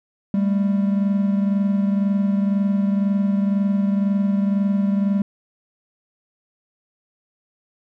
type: tone pair together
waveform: triangle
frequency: 198.02 / 220 Hz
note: G3 / A3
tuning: +18 / 0 cents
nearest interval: major second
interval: 182 cents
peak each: -15 / -24 dBFS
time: 0.34-5.22 s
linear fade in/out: 2 ms
effects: none